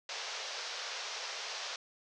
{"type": "band-pass noise", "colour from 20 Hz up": "white", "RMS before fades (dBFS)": -41, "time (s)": [0.09, 1.76], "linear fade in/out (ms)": 2, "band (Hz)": [440, 6100], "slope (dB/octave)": 48, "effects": []}